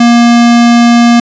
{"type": "tone", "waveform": "square", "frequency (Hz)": 236.6, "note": "A#3", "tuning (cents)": 26, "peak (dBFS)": -3, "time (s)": [0, 1.2], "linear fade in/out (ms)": 5, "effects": ["resampled to 16000 Hz", "7-bit"]}